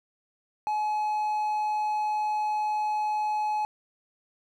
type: tone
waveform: triangle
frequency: 849 Hz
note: G#5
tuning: 38 cents sharp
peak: -23 dBFS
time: 0.67-3.65 s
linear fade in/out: 0 ms
effects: none